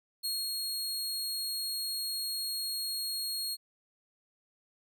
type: tone with ADSR envelope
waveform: sawtooth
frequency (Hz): 4288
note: C8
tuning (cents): +42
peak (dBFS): -28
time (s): 0.23-3.57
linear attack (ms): 22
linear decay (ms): 220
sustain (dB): -2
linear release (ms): 38
effects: none